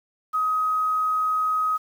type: tone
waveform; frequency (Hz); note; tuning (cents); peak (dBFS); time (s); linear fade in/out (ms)
sine; 1262; D#6; +24; -20; 0.33-1.78; 20
effects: 8-bit

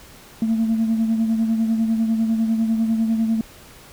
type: beating tone pair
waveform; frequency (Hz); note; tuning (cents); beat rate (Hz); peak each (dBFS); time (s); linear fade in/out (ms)
sine; 223.4 / 233.4; A3 / A#3; +27 / +2; 10; -16 / -25; 0.42-3.41; 2
effects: tanh soft clip ceiling -13 dBFS + pink hiss -45 dBFS RMS until 3.92 s

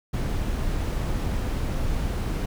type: noise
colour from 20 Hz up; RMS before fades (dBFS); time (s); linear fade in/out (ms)
brown; -26; 0.13-2.46; 10
effects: none

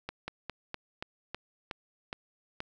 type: slowing click train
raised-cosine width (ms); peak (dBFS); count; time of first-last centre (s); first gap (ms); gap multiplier
0.3; -20; 9; 0.09-2.604; 190; 1.14
effects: none

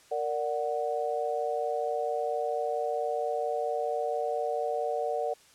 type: chord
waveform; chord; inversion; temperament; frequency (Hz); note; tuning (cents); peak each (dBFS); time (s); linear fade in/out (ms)
sine; Bb augmented; none; equal with one note detuned; 462.9 / 587.3 / 740; Bb4 / D5 / F#5; -12 / 0 / 0; -32; 0.11-5.34; 10
effects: white hiss -58 dBFS RMS until 5.54 s + low-pass 9000 Hz 12 dB/octave

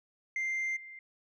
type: tone with level steps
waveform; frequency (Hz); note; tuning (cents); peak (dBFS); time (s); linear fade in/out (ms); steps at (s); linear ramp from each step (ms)
sine; 2093; C7; 0; -28 / -45; 0.36-0.99; 2; 0.76; 10
effects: tanh soft clip ceiling -29 dBFS

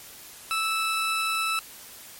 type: tone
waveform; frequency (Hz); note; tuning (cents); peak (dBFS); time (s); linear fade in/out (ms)
20% pulse; 1314; E6; -6; -19; 0.51-1.59; 0
effects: white hiss -45 dBFS RMS until 2.19 s + MP3 64 kbps

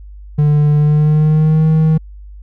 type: tone with pitch glide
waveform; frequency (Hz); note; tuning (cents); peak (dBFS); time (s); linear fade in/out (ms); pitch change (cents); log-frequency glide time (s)
triangle; 148.3 to 158.03; D3 to D#3; +17 to +27; -6; 0.38-1.98; 10; +110; 0.75-1.66
effects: added 50 Hz sine -31 dBFS peak until 2.42 s

